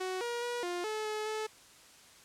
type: tone with pitch steps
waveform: sawtooth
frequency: 372 / 476.3 / 482.4 / 352.4 / 431.5 / 428.1 / 433.3 Hz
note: F#4 / A#4 / B4 / F4 / A4 / A4 / A4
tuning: +9 / +37 / -41 / +16 / -34 / -47 / -27 cents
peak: -30 dBFS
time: 0-1.47 s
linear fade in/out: 10 ms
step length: 210 ms
effects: white hiss -57 dBFS RMS until 2.24 s + low-pass 9000 Hz 12 dB/octave